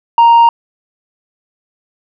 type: tone with tanh clipping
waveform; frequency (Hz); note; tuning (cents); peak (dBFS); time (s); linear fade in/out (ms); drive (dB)
sine; 932.3; A#5; 0; -4; 0.18-0.49; 2; 2
effects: none

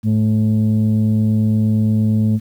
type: tone pair together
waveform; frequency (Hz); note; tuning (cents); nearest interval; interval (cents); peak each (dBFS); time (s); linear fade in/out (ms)
sine; 108.6 / 217.2; A2 / A3; -22 / -22; octave; 1200; -13; 0.03-2.4; 50
effects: tanh soft clip ceiling -9 dBFS + 8-bit

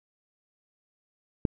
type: click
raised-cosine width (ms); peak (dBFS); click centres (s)
3; -11; 1.452
effects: none

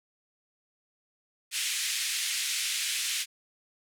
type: band-pass noise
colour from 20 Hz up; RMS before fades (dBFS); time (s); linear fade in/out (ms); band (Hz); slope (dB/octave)
pink; -31; 1.51-3.26; 50; 2200 to 11000; 24
effects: none

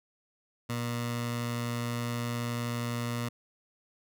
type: tone with notch filter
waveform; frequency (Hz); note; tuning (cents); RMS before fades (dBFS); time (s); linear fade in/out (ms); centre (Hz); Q
15% pulse; 119.2; A#2; +39; -33; 0.69-3.29; 10; 380; 1.5
effects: none

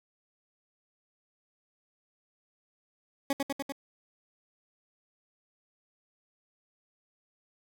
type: tone with echo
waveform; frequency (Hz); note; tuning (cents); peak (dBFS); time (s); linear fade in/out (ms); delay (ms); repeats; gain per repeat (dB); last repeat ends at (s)
20% pulse; 277.2; C#4; 0; -21; 3.3-3.33; 2; 98; 4; -2; 3.722
effects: none

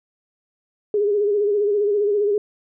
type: tone with vibrato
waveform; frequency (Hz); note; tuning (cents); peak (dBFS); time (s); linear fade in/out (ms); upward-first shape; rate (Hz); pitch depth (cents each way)
sine; 411.5; G#4; -16; -16; 0.94-2.38; 2; sine; 15; 54
effects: none

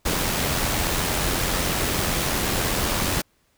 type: noise with amplitude modulation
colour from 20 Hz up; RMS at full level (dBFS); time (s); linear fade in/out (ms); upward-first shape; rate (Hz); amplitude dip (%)
pink; -22; 0.05-3.22; 10; sine; 88.2; 35
effects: pink hiss -65 dBFS RMS until 3.57 s

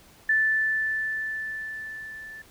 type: tone with level ramp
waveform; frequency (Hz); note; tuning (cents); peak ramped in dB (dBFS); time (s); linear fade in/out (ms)
sine; 1757; A6; -3; -18 to -39; 0.29-2.42; 5
effects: pink hiss -54 dBFS RMS until 2.5 s

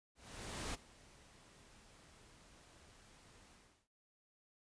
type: noise with ADSR envelope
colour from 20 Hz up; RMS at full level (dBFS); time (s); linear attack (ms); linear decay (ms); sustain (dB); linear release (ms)
pink; -42; 0.15-3.88; 590; 19; -21; 370
effects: noise-tail reverb RT60 0.3 s tail -19 dB re dry + resampled to 22050 Hz

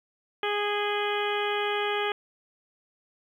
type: harmonic tone with a mistuned harmonic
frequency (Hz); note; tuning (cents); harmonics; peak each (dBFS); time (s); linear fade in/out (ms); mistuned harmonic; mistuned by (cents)
412.9; G#4; -10; 1 / 2 / 3 / 4 / 5 / 6 / 7 / 8; -29 / -32 / -34 / -35 / -36 / -37 / -37 / -38; 0.43-2.12; 2; 7; +55
effects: 10-bit

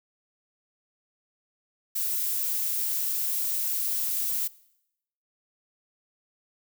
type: noise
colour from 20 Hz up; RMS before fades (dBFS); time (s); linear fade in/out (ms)
violet; -28; 1.95-4.48; 10
effects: noise-tail reverb RT60 0.8 s tail -21 dB re dry

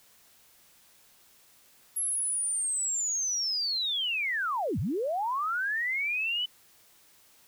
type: linear two-way sweep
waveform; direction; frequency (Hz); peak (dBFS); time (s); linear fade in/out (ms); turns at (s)
sine; down then up; 11290 to 77.78 to 3022; -27; 1.96-6.46; 10; 4.79
effects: white hiss -60 dBFS RMS until 7.47 s

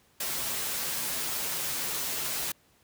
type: noise with comb filter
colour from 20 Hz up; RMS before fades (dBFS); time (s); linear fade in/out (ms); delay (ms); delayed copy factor
white; -32; 0.2-2.52; 5; 10; -0.6
effects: pink hiss -64 dBFS RMS until 2.83 s + high-pass 60 Hz 12 dB/octave

